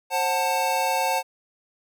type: chord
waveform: square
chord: F# diminished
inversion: second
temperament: just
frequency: 532.8 / 740 / 888 Hz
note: C5 / F#5 / A5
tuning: +31 / 0 / +16 cents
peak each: -29 / -27 / -25 dBFS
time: 0.1-1.23 s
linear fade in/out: 50 ms
effects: none